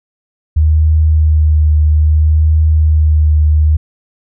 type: tone with vibrato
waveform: sine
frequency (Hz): 77.2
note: D#2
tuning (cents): -13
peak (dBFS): -6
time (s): 0.56-3.77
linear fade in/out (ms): 10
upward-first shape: triangle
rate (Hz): 0.61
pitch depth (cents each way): 25
effects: none

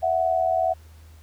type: tone pair together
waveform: sine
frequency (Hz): 658.6 / 740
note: E5 / F#5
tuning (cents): -2 / 0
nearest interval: major second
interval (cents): 202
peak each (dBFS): -22 / -22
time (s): 0.02-0.74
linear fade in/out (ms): 20
effects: added 79 Hz sine -45 dBFS peak until 1.22 s + pink hiss -57 dBFS RMS until 1.22 s

